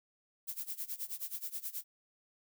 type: noise with tremolo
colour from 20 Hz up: violet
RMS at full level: -38 dBFS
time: 0.47-1.84 s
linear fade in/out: 20 ms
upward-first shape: sine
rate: 9.4 Hz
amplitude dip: 90%
effects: none